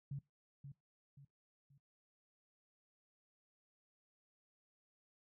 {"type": "tone with echo", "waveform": "sine", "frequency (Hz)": 139.7, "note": "C#3", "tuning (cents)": 14, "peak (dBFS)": -40, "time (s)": [0.11, 0.19], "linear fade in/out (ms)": 5, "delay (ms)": 530, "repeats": 3, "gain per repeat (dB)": -8, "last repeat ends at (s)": 1.78, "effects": ["noise-tail reverb RT60 0.2 s tail -22 dB re dry"]}